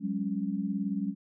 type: chord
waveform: sine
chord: F# suspended second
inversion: none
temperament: equal with one note detuned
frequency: 185 / 203.4 / 277.2 Hz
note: F#3 / G#3 / C#4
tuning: 0 / -36 / 0 cents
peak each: -34 / -31 / -35 dBFS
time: 0-1.15 s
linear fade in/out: 50 ms
effects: none